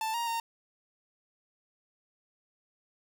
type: tone with pitch steps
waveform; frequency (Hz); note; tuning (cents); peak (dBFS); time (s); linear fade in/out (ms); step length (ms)
45% pulse; 883 / 937 / 921; A5 / A#5 / A#5; +6 / +9 / -21; -30; 0.01-0.4; 2; 130
effects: none